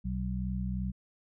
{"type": "harmonic tone", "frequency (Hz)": 62.9, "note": "B1", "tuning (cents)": 32, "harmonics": [1, 2, 3], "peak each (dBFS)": [-34, -38, -34], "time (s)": [0.04, 0.92], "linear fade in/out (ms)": 20, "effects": []}